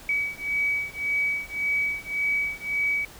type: beating tone pair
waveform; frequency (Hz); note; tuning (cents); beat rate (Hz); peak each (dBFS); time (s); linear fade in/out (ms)
sine; 2274 / 2275.8; C#7 / C#7; +44 / +45; 1.8; -27 / -27; 0.09-3.05; 2
effects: pink hiss -46 dBFS RMS until 3.19 s